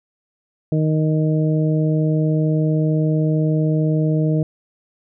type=harmonic tone; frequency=155.56 Hz; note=D#3; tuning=in tune; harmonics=1 / 2 / 3 / 4; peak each=-16 / -22 / -26 / -28 dBFS; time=0.72-4.43 s; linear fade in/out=2 ms; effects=none